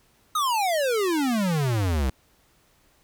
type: exponential sweep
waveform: square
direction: down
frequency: 1284 to 61.6 Hz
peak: -22 dBFS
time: 0.35-2.1 s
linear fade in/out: 5 ms
effects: pink hiss -62 dBFS RMS until 3.03 s